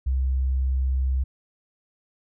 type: tone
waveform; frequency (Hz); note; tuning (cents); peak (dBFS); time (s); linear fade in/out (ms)
sine; 65.41; C2; 0; -20; 0.06-1.24; 10
effects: none